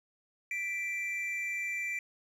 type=tone pair together; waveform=triangle; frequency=1975.5 / 2349 Hz; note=B6 / D7; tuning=0 / 0 cents; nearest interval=minor third; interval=300 cents; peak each=-37 / -32 dBFS; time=0.51-1.99 s; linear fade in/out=2 ms; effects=none